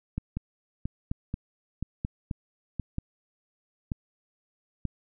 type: two click trains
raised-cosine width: 5 ms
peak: -18 / -17 dBFS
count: 6 / 6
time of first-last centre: 0.37-2.797 / 0.18-4.853 s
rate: 2.06 / 1.07 Hz
effects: none